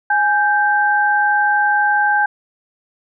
sine tone pair together, 830.6 / 1567 Hz, G#5 / G6, 0 / -1 cents, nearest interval major seventh, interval 1099 cents, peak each -15 dBFS, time 0.1-2.26 s, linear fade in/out 5 ms, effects none

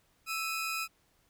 sawtooth tone pair together, 1320 / 2492 Hz, E6 / D#7, +2 / +2 cents, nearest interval major seventh, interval 1100 cents, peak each -32 / -32 dBFS, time 0.26-0.88 s, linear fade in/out 50 ms, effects pink hiss -70 dBFS RMS until 1.29 s

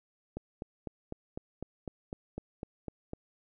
click train, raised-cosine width 2 ms, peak -24 dBFS, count 12, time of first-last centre 0.37-3.134 s, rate 3.98 Hz, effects none

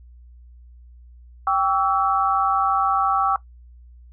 sine chord, C# diminished, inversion second, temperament equal with one note detuned, 784 / 1137.9 / 1318.5 Hz, G5 / C#6 / E6, 0 / +45 / 0 cents, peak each -21 dBFS, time 1.47-3.36 s, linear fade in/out 2 ms, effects noise-tail reverb RT60 0.1 s tail -17 dB re dry + added 60 Hz sine -43 dBFS peak until 4.12 s

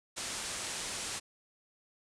white low-pass noise, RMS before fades -39 dBFS, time 0.16-1.2 s, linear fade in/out 20 ms, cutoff 9600 Hz, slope 48 dB/octave, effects none

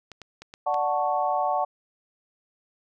clicks, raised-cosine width 0.2 ms, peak -24 dBFS, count 5, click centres 0.117 / 0.217 / 0.42 / 0.539 / 0.743 s
sine chord, D major seventh, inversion none, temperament equal, 587.3 / 740 / 880 / 1108.7 Hz, D5 / F#5 / A5 / C#6, 0 / 0 / 0 / 0 cents, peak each -29 / -25 / -28 / -30 dBFS, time 0.66-1.65 s, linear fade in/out 10 ms
effects none

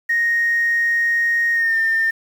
sine tone with pitch glide, 1864.7 to 1806.4 Hz, A#6 to A6, 0 to +45 cents, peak -14 dBFS, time 0.09-2.11 s, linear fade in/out 10 ms, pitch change -55 cents, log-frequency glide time 1.53-1.77 s, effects tanh soft clip ceiling -10 dBFS + 7-bit

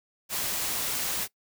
white noise, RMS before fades -30 dBFS, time 0.29-1.28 s, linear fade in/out 50 ms, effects noise-tail reverb RT60 0.1 s tail -20 dB re dry

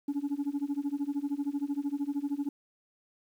sine tone with tremolo, 284.6 Hz, C#4, 46 cents sharp, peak -24 dBFS, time 0.08-2.49 s, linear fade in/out 5 ms, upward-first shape sine, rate 13 Hz, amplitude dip 95%, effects tanh soft clip ceiling -26 dBFS + 10-bit

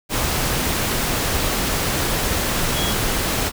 sine tone in noise, 3322 Hz, G#7, in tune, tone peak -26 dBFS, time 2.73-2.95 s, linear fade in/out 50 ms, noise pink, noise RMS -21 dBFS, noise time 0.09-3.52 s, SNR -8 dB, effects none

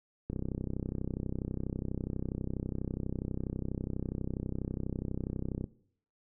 click train, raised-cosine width 3 ms, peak -22 dBFS, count 173, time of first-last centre 0.3-5.642 s, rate 32.2 Hz, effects noise-tail reverb RT60 0.6 s tail -18 dB re dry

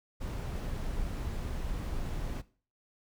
brown noise, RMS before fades -35 dBFS, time 0.2-2.42 s, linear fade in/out 20 ms, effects noise-tail reverb RT60 0.4 s tail -18 dB re dry

